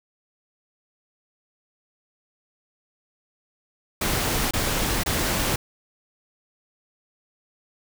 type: noise bursts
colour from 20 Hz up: pink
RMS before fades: -24 dBFS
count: 3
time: 4.01-5.56 s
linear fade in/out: 5 ms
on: 500 ms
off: 25 ms
effects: none